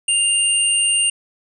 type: tone pair together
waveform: sine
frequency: 2800 / 8782 Hz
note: F7 / C#9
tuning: +4 / -17 cents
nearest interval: octave + minor sixth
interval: 1979 cents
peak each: -17 dBFS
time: 0.08-1.1 s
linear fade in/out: 5 ms
effects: none